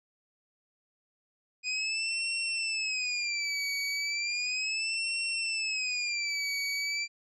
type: tone with vibrato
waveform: 25% pulse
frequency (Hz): 2481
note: D#7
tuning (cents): -6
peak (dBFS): -26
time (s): 1.63-7.08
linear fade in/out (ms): 50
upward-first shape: sine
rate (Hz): 0.35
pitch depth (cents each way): 160
effects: resampled to 24000 Hz